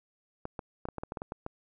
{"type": "clicks", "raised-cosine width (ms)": 1, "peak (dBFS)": -22, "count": 11, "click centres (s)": [0.454, 0.592, 0.854, 0.887, 0.983, 1.035, 1.121, 1.172, 1.219, 1.321, 1.464], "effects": []}